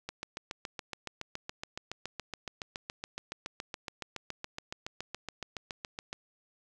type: click train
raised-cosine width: 0.2 ms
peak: -20 dBFS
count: 44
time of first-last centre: 0.09-6.129 s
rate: 7.12 Hz
effects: none